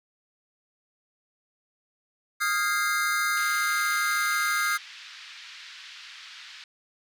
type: chord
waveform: square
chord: F minor seventh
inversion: third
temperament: equal with one note detuned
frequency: 1244.5 / 1396.9 / 1622.3 / 2093 Hz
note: Eb6 / F6 / Ab6 / C7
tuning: 0 / 0 / -41 / 0 cents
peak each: -30 dBFS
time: 2.4-4.78 s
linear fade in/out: 20 ms
type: band-pass noise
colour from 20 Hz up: white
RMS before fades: -45 dBFS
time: 3.37-6.64 s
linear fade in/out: 2 ms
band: 1400 to 4500 Hz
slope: 24 dB/octave
effects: none